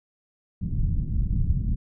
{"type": "low-pass noise", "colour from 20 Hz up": "pink", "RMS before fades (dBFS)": -24, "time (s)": [0.61, 1.76], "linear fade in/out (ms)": 10, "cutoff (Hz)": 180, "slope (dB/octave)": 24, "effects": []}